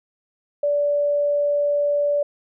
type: tone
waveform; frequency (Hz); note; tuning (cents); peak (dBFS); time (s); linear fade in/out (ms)
sine; 580; D5; -22; -17; 0.63-2.23; 5
effects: none